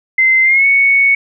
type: tone with pitch glide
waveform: sine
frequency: 2070 to 2219 Hz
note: C7 to C#7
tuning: -19 to +1 cents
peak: -7 dBFS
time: 0.18-1.15 s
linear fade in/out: 5 ms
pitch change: +120 cents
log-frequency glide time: 0.43-0.66 s
effects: none